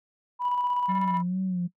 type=tone with tremolo; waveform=sine; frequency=982 Hz; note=B5; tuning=10 cents flat; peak=-22 dBFS; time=0.39-1.23 s; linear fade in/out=50 ms; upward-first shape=square; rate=16 Hz; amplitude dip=35%
type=tone with vibrato; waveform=sine; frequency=182.3 Hz; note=F#3; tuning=25 cents flat; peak=-24 dBFS; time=0.88-1.68 s; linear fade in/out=20 ms; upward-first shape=sine; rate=2.3 Hz; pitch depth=63 cents each way
effects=noise-tail reverb RT60 0.1 s tail -20 dB re dry + tanh soft clip ceiling -19 dBFS